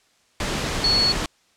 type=tone in noise; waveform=sine; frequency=4385 Hz; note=C#8; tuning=20 cents flat; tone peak=-16 dBFS; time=0.84-1.12 s; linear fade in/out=2 ms; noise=pink; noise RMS=-25 dBFS; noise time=0.4-1.26 s; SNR=+6 dB; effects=white hiss -61 dBFS RMS until 1.56 s + low-pass 7000 Hz 12 dB/octave